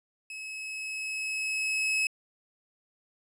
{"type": "tone with level ramp", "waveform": "40% pulse", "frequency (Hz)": 2575, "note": "E7", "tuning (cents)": -41, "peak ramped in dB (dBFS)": [-37, -23], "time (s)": [0.3, 2.07], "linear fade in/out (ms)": 2, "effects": ["low-pass 12000 Hz 12 dB/octave"]}